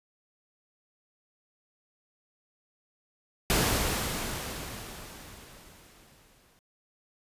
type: noise with exponential decay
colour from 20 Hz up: pink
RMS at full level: -24 dBFS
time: 3.5-6.59 s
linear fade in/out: 0 ms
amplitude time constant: 670 ms
effects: resampled to 32000 Hz